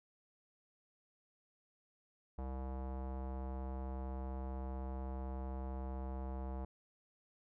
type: tone with low-pass filter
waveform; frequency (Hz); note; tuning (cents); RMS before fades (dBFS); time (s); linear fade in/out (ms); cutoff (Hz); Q
square; 65.41; C2; 0; -42; 2.38-6.65; 5; 840; 2.1
effects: none